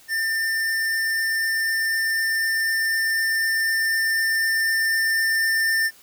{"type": "tone with level ramp", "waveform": "square", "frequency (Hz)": 1796, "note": "A6", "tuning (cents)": 35, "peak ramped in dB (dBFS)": [-22, -19], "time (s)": [0.08, 5.91], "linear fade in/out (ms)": 50, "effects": ["white hiss -51 dBFS RMS until 6.02 s"]}